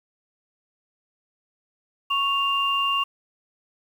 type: tone pair together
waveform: sine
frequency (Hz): 1108.8 / 2794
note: C#6 / F7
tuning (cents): 0 / 0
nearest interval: octave + major third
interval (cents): 1600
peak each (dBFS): -23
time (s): 2.1-3.04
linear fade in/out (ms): 10
effects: 8-bit